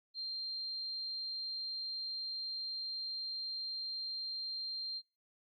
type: tone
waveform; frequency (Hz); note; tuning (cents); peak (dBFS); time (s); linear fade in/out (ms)
sine; 4176; C8; -4; -38; 0.14-5.02; 50
effects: noise-tail reverb RT60 0.3 s tail -26 dB re dry + Opus 48 kbps